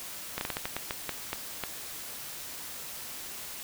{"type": "slowing click train", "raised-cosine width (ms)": 0.3, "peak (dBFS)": -15, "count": 11, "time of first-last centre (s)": [0.38, 1.637], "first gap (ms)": 31, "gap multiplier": 1.29, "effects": ["white hiss -41 dBFS RMS until 3.63 s"]}